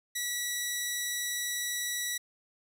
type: tone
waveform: 10% pulse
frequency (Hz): 1944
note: B6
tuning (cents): -28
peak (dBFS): -22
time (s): 0.15-2.18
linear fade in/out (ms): 10
effects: none